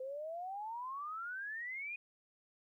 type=exponential sweep; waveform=sine; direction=up; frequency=510 to 2489 Hz; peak=-40 dBFS; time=0-1.96 s; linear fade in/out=5 ms; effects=13-bit